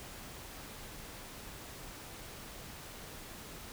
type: silence
effects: pink hiss -48 dBFS RMS until 3.72 s